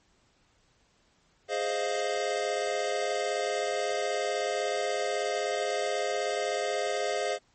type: chord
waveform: square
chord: F minor seventh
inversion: first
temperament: equal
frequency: 415.3 / 523.3 / 622.3 / 698.5 Hz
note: Ab4 / C5 / Eb5 / F5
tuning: 0 / 0 / 0 / 0 cents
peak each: -34 dBFS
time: 1.48-7.39 s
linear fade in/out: 50 ms
effects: pink hiss -67 dBFS RMS until 7.54 s + MP3 32 kbps